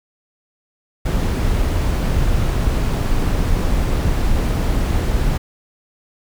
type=noise; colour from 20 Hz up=brown; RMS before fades=-17 dBFS; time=1.05-5.38 s; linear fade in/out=10 ms; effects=none